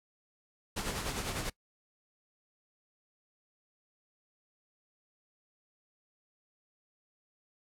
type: noise with tremolo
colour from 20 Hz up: pink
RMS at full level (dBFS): -34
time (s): 0.76-1.5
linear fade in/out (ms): 10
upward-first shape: sine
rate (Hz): 10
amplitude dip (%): 50
effects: noise-tail reverb RT60 0.1 s tail -23 dB re dry + low-pass 11000 Hz 12 dB/octave